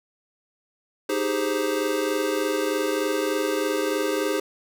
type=chord; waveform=square; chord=Ab major seventh; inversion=second; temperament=equal; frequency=311.1 / 392 / 415.3 / 523.3 Hz; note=Eb4 / G4 / Ab4 / C5; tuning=0 / 0 / 0 / 0 cents; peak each=-29 dBFS; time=1.09-4.4 s; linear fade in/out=5 ms; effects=none